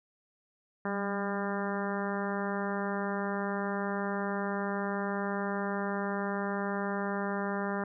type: harmonic tone with a mistuned harmonic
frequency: 200.7 Hz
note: G3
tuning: 41 cents sharp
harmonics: 1 / 2 / 3 / 4 / 5 / 6 / 7 / 8 / 9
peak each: -34 / -37 / -39 / -40 / -41 / -42 / -42 / -43 / -44 dBFS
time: 0.85-7.84 s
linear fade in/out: 2 ms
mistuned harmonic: 1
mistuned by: -41 cents
effects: none